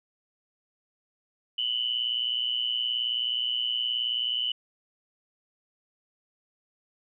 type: tone with amplitude modulation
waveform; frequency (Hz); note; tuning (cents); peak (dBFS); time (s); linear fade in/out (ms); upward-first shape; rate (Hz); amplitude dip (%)
sine; 2981; F#7; +12; -22; 1.58-4.52; 5; sine; 119; 80
effects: none